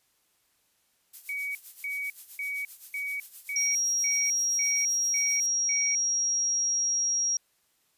violet noise with tremolo, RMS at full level -41 dBFS, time 1.13-5.47 s, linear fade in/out 10 ms, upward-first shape sine, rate 7.7 Hz, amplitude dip 70%
sine tone bursts, 2260 Hz, C#7, 33 cents sharp, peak -30 dBFS, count 9, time 1.29-5.95 s, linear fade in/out 2 ms, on 260 ms, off 290 ms
sine tone, 5640 Hz, F8, 16 cents sharp, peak -24 dBFS, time 3.56-7.37 s, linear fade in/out 2 ms
effects white hiss -70 dBFS RMS until 7.97 s + resampled to 32000 Hz

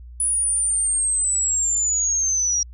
sine linear sweep, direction down, 9890 to 5670 Hz, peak -18 dBFS, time 0.2-2.63 s, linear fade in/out 2 ms, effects added 60 Hz sine -37 dBFS peak until 2.73 s

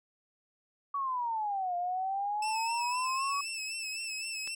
sine exponential two-way sweep, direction down then up, 1141 to 698.5 to 1141 Hz, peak -30 dBFS, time 0.94-3.41 s, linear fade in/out 5 ms, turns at 1.76 s
20% pulse tone with vibrato, 2624 Hz, E7, 9 cents flat, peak -30 dBFS, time 2.42-4.55 s, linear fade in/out 5 ms, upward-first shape sine, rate 3.9 Hz, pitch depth 51 cents each way
click, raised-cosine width 0.2 ms, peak -27 dBFS, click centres 4.475 s
effects none

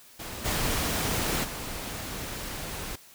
pink noise with level steps, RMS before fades -38 / -28 / -36 dBFS, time 0.19-2.96 s, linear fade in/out 10 ms, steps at 0.44 / 1.43 s, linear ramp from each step 20 ms, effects white hiss -53 dBFS RMS until 3.14 s

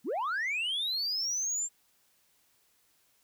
sine linear sweep, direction up, 178.6 to 7440 Hz, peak -27 dBFS, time 0.04-1.69 s, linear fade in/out 50 ms, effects tanh soft clip ceiling -28 dBFS + white hiss -69 dBFS RMS until 3.23 s

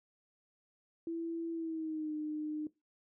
sine tone with pitch glide, 332.2 to 304.6 Hz, E4 to D#4, +13 to -37 cents, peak -35 dBFS, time 1.07-2.67 s, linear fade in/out 2 ms, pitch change -150 cents, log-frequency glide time 1.52-2.13 s, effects noise-tail reverb RT60 0.2 s tail -19 dB re dry

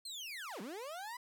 30% pulse linear two-way sweep, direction down then up, 4289 to 177.6 to 1008 Hz, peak -40 dBFS, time 0.05-1.17 s, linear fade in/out 5 ms, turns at 0.61 s, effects none

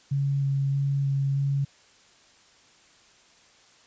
sine tone with vibrato, 138.59 Hz, C#3, in tune, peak -22 dBFS, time 0.11-1.65 s, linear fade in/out 10 ms, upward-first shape square, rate 1.6 Hz, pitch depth 9 cents each way, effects white hiss -57 dBFS RMS until 3.86 s + resampled to 16000 Hz

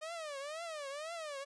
sawtooth tone with vibrato, 610 Hz, D#5, 34 cents flat, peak -37 dBFS, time 0.01-1.45 s, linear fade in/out 20 ms, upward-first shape triangle, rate 2 Hz, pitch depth 220 cents each way, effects resampled to 22050 Hz

